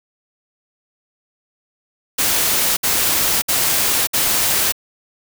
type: noise bursts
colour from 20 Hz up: white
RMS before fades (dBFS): -17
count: 4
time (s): 2.18-4.723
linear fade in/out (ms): 10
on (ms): 590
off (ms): 61
effects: none